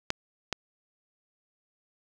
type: clicks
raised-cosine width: 0.2 ms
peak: -9 / -11 dBFS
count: 2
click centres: 0.104 / 0.527 s
effects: none

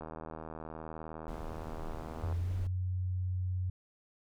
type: click train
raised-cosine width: 1 ms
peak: -29 dBFS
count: 185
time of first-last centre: 0.01-2.324 s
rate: 79.5 Hz
type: noise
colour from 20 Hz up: brown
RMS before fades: -43 dBFS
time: 1.28-2.67 s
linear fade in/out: 2 ms
type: tone with pitch glide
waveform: sine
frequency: 87 to 91.7 Hz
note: F2 to F#2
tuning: -6 to -15 cents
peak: -31 dBFS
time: 2.23-3.7 s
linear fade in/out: 5 ms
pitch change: +91 cents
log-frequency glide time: 2.39-2.5 s
effects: none

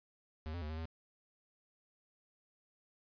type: tone with pitch steps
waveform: square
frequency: 78.4 / 86.9 / 75.6 / 79.2 / 81.3 Hz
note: D#2 / F2 / D#2 / D#2 / E2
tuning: +14 / -8 / -49 / +31 / -23 cents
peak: -40 dBFS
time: 0.46-0.855 s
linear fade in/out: 0 ms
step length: 79 ms
effects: resampled to 11025 Hz

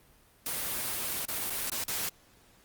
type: noise with dropouts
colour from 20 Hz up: white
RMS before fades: -33 dBFS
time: 0.46-2.09 s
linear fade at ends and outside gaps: 2 ms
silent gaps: 1.253-1.284 / 1.499-1.504 / 1.699-1.718 / 1.839-1.881 s
effects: pink hiss -61 dBFS RMS until 2.64 s + Opus 32 kbps

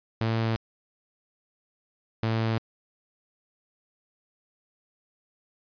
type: tone pair in turn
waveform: sawtooth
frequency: 112.9 / 112.18 Hz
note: A2 / A2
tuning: +45 / +34 cents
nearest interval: unison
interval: 11 cents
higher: first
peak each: -20 dBFS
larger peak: neither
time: 0.21-0.56 / 2.23-2.58 s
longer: neither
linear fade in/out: 0 ms
effects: resampled to 11025 Hz

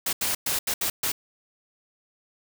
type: noise bursts at uneven times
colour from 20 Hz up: white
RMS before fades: -26 dBFS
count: 6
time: 0.06-0.13 / 0.21-0.35 / 0.46-0.59 / 0.67-0.74 / 0.81-0.9 / 1.03-1.12 s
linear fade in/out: 5 ms
effects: none

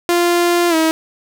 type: tone with pitch glide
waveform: sawtooth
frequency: 347.5 to 320.5 Hz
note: F4 to E4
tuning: -9 to -49 cents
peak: -8 dBFS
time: 0.09-0.91 s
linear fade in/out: 0 ms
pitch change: -140 cents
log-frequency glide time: 0.69-0.75 s
effects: 8-bit

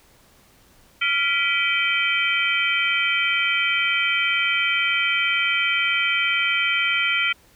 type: tone cluster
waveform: sine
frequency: 1387 / 1972 / 2322 / 2515 / 3111 Hz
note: F6 / B6 / D7 / D#7 / G7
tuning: -12 / -3 / -20 / +18 / -14 cents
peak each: -25 / -26 / -23 / -27 / -25 dBFS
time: 1.01-7.33 s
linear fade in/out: 10 ms
effects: pink hiss -55 dBFS RMS until 7.55 s

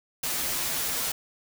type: noise with comb filter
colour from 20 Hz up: white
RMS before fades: -29 dBFS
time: 0.23-1.12 s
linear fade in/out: 5 ms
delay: 9.9 ms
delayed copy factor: -0.7
effects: none

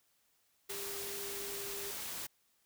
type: tone in noise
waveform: sine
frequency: 400 Hz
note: G4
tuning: 35 cents sharp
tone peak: -45 dBFS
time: 0.69-1.91 s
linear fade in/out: 10 ms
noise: white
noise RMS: -42 dBFS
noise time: 0.69-2.27 s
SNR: -6 dB
effects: white hiss -74 dBFS RMS until 2.65 s

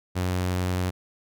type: tone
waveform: sawtooth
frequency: 91 Hz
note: F#2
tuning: 28 cents flat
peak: -20 dBFS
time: 0.15-0.91 s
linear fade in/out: 20 ms
effects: none

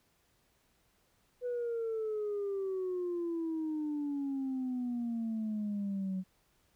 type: exponential sweep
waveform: sine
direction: down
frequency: 496.9 to 185 Hz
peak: -31 dBFS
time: 1.41-6.24 s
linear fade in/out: 50 ms
effects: tanh soft clip ceiling -30 dBFS + pink hiss -72 dBFS RMS until 6.75 s

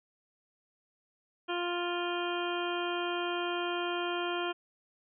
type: harmonic tone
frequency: 350 Hz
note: F4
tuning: 4 cents sharp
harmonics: 1 / 2 / 3 / 4 / 5 / 7 / 8 / 9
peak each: -34 / -38 / -39 / -39 / -46 / -43 / -45 / -42 dBFS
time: 1.48-4.53 s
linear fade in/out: 20 ms
effects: none

